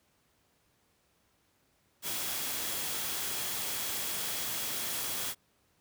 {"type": "tone in noise", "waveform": "sine", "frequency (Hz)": 3322, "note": "G#7", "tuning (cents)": 0, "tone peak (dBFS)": -46, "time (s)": [2.02, 5.35], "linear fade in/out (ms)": 50, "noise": "white", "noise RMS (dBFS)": -35, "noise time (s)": [2.02, 5.35], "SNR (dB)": -14, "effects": ["pink hiss -71 dBFS RMS until 5.8 s", "high-pass 60 Hz 12 dB/octave"]}